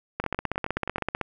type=two click trains; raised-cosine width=0.5 ms; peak=-11 / -16 dBFS; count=17 / 8; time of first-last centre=0.2-1.213 / 0.24-0.982 s; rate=15.8 / 9.43 Hz; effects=none